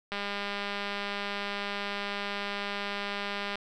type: click train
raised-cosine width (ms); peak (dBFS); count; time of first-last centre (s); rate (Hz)
0.3; -18; 695; 0.12-3.556; 202
effects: none